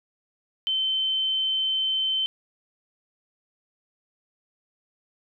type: tone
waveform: sine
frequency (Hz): 3083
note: G7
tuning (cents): -29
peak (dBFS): -22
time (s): 0.67-2.26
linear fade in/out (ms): 0
effects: none